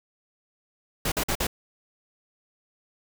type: noise bursts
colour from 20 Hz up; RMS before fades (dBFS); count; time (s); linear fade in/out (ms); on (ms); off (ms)
pink; -26; 4; 1.05-1.47; 5; 69; 48
effects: none